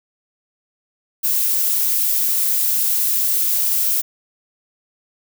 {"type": "noise", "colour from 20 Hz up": "violet", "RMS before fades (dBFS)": -18, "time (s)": [1.23, 4.02], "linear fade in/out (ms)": 20, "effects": []}